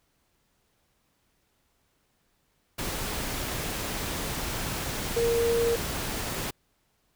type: tone in noise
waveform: sine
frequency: 466.2 Hz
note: A#4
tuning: in tune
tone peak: -22 dBFS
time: 5.16-5.76 s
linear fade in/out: 10 ms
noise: pink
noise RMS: -32 dBFS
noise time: 2.78-6.51 s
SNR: +7 dB
effects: pink hiss -71 dBFS RMS until 7.15 s